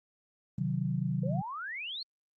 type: chord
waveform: sine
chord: C diminished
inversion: none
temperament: equal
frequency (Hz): 130.81 / 155.56 / 185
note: C3 / Eb3 / Gb3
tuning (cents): 0 / 0 / 0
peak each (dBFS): -33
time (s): 0.58-1.42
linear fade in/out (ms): 5
type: exponential sweep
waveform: sine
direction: up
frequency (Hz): 486.9 to 4414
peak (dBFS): -36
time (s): 1.23-2.03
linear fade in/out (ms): 5
effects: Opus 24 kbps